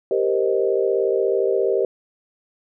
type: chord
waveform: sine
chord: C minor seventh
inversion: second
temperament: equal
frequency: 392 / 466.2 / 523.3 / 622.3 Hz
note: G4 / Bb4 / C5 / Eb5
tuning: 0 / 0 / 0 / 0 cents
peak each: -20 / -22 / -24 / -26 dBFS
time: 0.11-1.85 s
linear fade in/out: 2 ms
effects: none